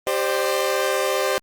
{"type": "chord", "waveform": "sawtooth", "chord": "G suspended fourth", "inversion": "none", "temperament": "equal with one note detuned", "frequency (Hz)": [392, 523.3, 597.9], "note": ["G4", "C5", "D5"], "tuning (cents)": [0, 0, 31], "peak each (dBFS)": [-21, -19, -21], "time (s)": [0.07, 1.38], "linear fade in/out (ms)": 0, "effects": ["Opus 32 kbps"]}